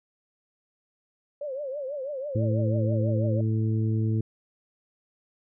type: tone with vibrato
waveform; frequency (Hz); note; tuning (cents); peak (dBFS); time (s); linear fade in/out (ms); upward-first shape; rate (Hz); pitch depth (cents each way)
sine; 554.4; C#5; 0; -30; 1.41-3.41; 5; triangle; 6.1; 160
type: harmonic tone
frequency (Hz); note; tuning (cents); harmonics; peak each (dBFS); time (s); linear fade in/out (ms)
110; A2; 0; 1 / 2 / 3 / 4; -23 / -31 / -33 / -40; 2.35-4.21; 5
effects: none